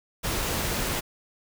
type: noise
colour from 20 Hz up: pink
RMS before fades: -28 dBFS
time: 0.23-1.01 s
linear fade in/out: 20 ms
effects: none